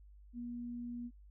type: tone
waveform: sine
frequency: 240 Hz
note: B3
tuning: 49 cents flat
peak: -40 dBFS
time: 0.33-1.11 s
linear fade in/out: 50 ms
effects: noise-tail reverb RT60 0.1 s tail -23 dB re dry + added 50 Hz sine -55 dBFS peak until 1.3 s